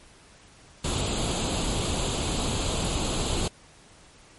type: noise with comb filter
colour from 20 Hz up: pink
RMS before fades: -27 dBFS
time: 0.84-3.48 s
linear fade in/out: 5 ms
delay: 0.27 ms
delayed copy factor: +0.65
effects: pink hiss -53 dBFS RMS until 4.38 s + MP3 48 kbps